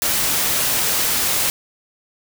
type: noise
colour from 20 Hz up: white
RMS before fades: -19 dBFS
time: 0.02-1.5 s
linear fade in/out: 0 ms
effects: none